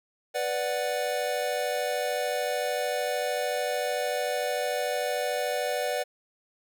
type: chord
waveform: square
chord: B minor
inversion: none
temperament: equal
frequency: 493.9 / 587.3 / 740 Hz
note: B4 / D5 / F#5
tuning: 0 / 0 / 0 cents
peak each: -32 / -31 / -33 dBFS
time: 0.34-6.04 s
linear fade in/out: 20 ms
effects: none